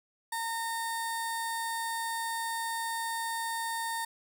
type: tone with notch filter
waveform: 15% pulse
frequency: 915 Hz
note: A#5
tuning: 32 cents flat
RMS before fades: -34 dBFS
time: 0.32-4.05 s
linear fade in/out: 5 ms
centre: 2800 Hz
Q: 0.98
effects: none